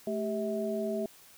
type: tone cluster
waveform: sine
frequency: 218.5 / 395 / 647 Hz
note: A3 / G4 / E5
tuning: -12 / +13 / -32 cents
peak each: -34 / -34 / -34 dBFS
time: 0.07-1.06 s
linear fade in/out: 2 ms
effects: white hiss -56 dBFS RMS until 1.37 s